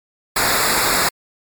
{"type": "noise with comb filter", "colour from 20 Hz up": "pink", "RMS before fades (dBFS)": -17, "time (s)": [0.36, 1.09], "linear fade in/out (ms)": 5, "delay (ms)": 0.33, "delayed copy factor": -0.85, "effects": ["MP3 96 kbps"]}